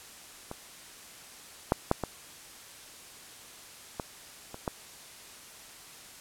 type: clicks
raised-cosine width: 1 ms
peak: -23 / -8 / -8 / -16 / -18 / -26 / -15 dBFS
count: 7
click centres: 0.514 / 1.721 / 1.914 / 2.037 / 3.998 / 4.544 / 4.678 s
effects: white hiss -49 dBFS RMS until 6.2 s + low-pass 11000 Hz 12 dB/octave